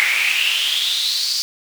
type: noise with high-pass filter sweep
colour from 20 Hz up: brown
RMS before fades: -19 dBFS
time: 0-1.42 s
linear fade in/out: 0 ms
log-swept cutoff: 2100 to 4900 Hz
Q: 6.8
effects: none